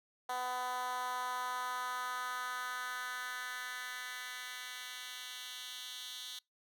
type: tone with high-pass filter sweep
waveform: 10% pulse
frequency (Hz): 250.4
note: B3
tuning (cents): +24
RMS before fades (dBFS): -41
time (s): 0.29-6.39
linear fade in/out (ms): 5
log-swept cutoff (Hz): 760 to 3400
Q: 2.3
effects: noise-tail reverb RT60 0.2 s tail -26 dB re dry